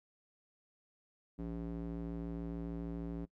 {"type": "tone with band-pass filter", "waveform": "square", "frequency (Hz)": 56.7, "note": "A#1", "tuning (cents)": -47, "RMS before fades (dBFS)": -41, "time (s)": [1.38, 3.26], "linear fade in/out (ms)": 20, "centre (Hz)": 250, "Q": 1.7, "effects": ["noise-tail reverb RT60 0.1 s tail -21 dB re dry"]}